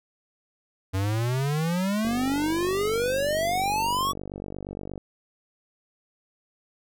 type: exponential sweep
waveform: square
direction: up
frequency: 92.8 to 1145 Hz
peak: -24 dBFS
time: 0.93-4.13 s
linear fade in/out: 20 ms
type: click train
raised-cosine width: 2 ms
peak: -22 dBFS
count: 143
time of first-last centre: 2.05-4.978 s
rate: 48.5 Hz
effects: none